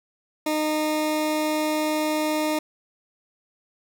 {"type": "tone", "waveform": "20% pulse", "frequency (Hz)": 307.1, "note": "D#4", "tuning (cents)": -23, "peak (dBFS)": -17, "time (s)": [0.46, 2.59], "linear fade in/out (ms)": 5, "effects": []}